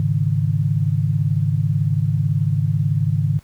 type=chord; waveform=sine; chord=Ab suspended fourth; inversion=none; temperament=equal with one note detuned; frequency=103.83 / 137.4 / 155.56 Hz; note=Ab2 / Db3 / Eb3; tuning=0 / -15 / 0 cents; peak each=-20 dBFS; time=0-3.39 s; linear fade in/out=0 ms; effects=pink hiss -54 dBFS RMS until 3.43 s + high-pass 60 Hz 12 dB/octave